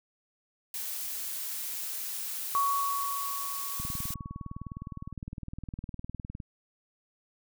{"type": "noise", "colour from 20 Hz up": "blue", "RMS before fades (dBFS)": -36, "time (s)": [0.74, 4.14], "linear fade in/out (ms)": 2}
{"type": "tone with exponential decay", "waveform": "sine", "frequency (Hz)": 1119, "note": "C#6", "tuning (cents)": 16, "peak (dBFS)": -23, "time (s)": [2.55, 5.13], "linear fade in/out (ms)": 0, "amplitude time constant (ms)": 560}
{"type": "click train", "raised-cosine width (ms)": 5, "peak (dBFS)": -26, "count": 52, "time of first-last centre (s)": [3.8, 6.402], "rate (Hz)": 19.6}
{"effects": []}